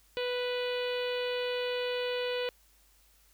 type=harmonic tone; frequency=493.9 Hz; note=B4; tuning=in tune; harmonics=1 / 2 / 3 / 4 / 5 / 6 / 7 / 8 / 9; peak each=-31 / -44 / -43 / -45 / -42 / -41 / -45 / -47 / -50 dBFS; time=0.17-2.49 s; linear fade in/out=0 ms; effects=added 50 Hz sine -65 dBFS peak until 3.33 s + white hiss -65 dBFS RMS until 3.33 s